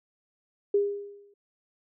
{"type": "tone with exponential decay", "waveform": "sine", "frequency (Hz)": 405.2, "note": "G#4", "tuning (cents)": -43, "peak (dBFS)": -18, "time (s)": [0.74, 1.34], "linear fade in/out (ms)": 5, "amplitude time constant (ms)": 130, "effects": []}